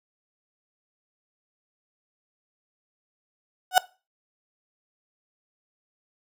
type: tone with exponential growth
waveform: 35% pulse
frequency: 739 Hz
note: F#5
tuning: 2 cents flat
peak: -8 dBFS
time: 3.71-3.78 s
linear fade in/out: 2 ms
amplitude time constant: 15 ms
effects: noise-tail reverb RT60 0.3 s tail -20 dB re dry